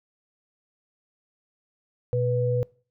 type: tone pair together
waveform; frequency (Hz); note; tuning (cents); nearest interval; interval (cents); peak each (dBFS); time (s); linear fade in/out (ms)
sine; 121.89 / 492.5; B2 / B4; -22 / -5; 2 octaves; 2417; -24; 2.13-2.63; 0
effects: noise-tail reverb RT60 0.4 s tail -24 dB re dry